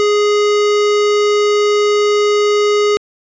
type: tone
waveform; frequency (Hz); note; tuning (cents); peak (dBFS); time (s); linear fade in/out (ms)
square; 415.3; G#4; 0; -11; 0-2.97; 0
effects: resampled to 16000 Hz